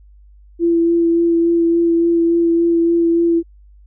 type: tone with vibrato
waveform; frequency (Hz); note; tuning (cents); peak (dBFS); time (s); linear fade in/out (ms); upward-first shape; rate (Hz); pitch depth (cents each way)
sine; 337; E4; +38; -11; 0.59-3.43; 50; sine; 3.5; 14
effects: added 50 Hz sine -42 dBFS peak until 3.86 s